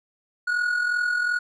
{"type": "tone with amplitude modulation", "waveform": "triangle", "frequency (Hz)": 1454, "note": "F#6", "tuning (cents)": -31, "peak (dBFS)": -17, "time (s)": [0.47, 1.39], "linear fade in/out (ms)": 10, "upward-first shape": "sine", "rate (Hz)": 42.7, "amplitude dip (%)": 55, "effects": ["resampled to 24000 Hz"]}